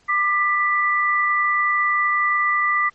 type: tone pair together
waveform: sine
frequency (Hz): 1193 / 1973.6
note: D6 / B6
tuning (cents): +27 / -2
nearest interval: major sixth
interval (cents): 871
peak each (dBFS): -19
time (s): 0.08-2.9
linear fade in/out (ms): 20
effects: pink hiss -58 dBFS RMS until 2.94 s + MP3 32 kbps